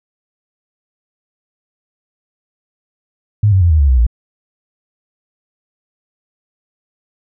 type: tone with pitch steps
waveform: sine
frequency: 104.8 / 95 / 86.11 / 78.06 / 70.76 / 64.14 / 58.14 Hz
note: G#2 / F#2 / F2 / D#2 / C#2 / C2 / A#1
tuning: +16 / +46 / -24 / +6 / +36 / -34 / -4 cents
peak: -7 dBFS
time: 3.43-4.067 s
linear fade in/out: 5 ms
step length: 91 ms
effects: none